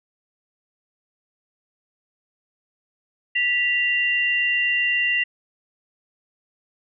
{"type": "tone pair together", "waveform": "sine", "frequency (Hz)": [1961.5, 2774], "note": ["B6", "F7"], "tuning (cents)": [-12, -12], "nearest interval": "tritone", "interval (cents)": 600, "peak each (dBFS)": -21, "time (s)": [3.35, 5.24], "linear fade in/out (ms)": 10, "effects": []}